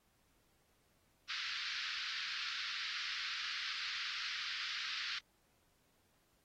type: band-pass noise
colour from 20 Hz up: white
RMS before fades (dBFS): -42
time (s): 1.29-5.19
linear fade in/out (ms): 5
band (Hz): 1300 to 4900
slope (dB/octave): 48
effects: pink hiss -75 dBFS RMS until 6.44 s + AAC 48 kbps